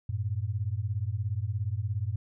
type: beating tone pair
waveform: sine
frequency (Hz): 95 / 112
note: F#2 / A2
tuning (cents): +46 / +31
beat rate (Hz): 17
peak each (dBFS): -31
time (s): 0.09-2.16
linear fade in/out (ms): 5
effects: none